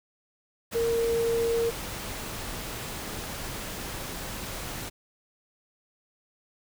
sine tone in noise, 462.6 Hz, A#4, 13 cents flat, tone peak -23 dBFS, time 0.74-1.71 s, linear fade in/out 20 ms, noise pink, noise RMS -36 dBFS, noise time 0.71-4.9 s, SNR +10 dB, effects none

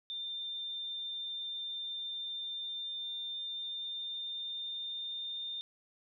sine tone with pitch glide, 3593 to 3618 Hz, A7 to A7, +36 to +48 cents, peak -37 dBFS, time 0.1-5.61 s, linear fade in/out 0 ms, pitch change +12 cents, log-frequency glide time 2.26-5.47 s, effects none

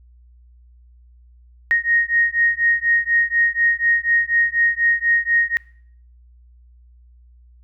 sine beating tone pair, 1864.7 / 1868.8 Hz, A#6 / A#6, 0 / +4 cents, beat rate 4.1 Hz, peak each -18 dBFS, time 1.71-5.57 s, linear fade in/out 0 ms, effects noise-tail reverb RT60 0.6 s tail -24 dB re dry + added 60 Hz sine -46 dBFS peak until 7.63 s

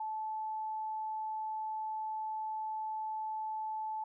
sine tone, 870 Hz, A5, 20 cents flat, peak -35 dBFS, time 0-4.04 s, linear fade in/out 5 ms, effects none

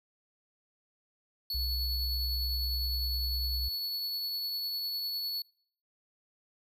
square tone with tremolo, 4414 Hz, C#8, 8 cents flat, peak -32 dBFS, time 1.5-5.42 s, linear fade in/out 2 ms, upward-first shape triangle, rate 9.9 Hz, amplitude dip 25%
sine tone, 61.6 Hz, B1, 4 cents flat, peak -32 dBFS, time 1.54-3.69 s, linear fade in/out 10 ms
effects noise-tail reverb RT60 0.6 s tail -23 dB re dry

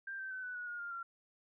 sine tone with pitch steps, 1584 / 1552.3 / 1521.2 / 1490.8 / 1460.9 / 1431.7 / 1403.1 / 1375 Hz, G6 / G6 / F#6 / F#6 / F#6 / F6 / F6 / F6, +18 / -17 / +48 / +13 / -22 / +43 / +8 / -27 cents, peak -40 dBFS, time 0.07-1.03 s, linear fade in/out 5 ms, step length 120 ms, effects none

